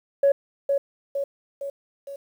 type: tone with echo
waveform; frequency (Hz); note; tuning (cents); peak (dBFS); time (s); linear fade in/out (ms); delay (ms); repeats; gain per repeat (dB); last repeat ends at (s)
sine; 558; C#5; +11; -13; 0.23-0.32; 5; 460; 4; -5; 2.16
effects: tanh soft clip ceiling -11 dBFS + 9-bit